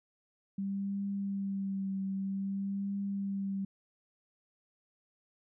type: tone with vibrato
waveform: sine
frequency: 196 Hz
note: G3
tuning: in tune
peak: -32 dBFS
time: 0.58-3.65 s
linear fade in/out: 5 ms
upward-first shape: triangle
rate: 0.52 Hz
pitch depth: 30 cents each way
effects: none